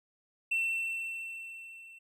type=tone with level ramp; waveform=triangle; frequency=2693 Hz; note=E7; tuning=36 cents sharp; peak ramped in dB=-24 to -48 dBFS; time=0.51-1.99 s; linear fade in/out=10 ms; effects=tanh soft clip ceiling -21 dBFS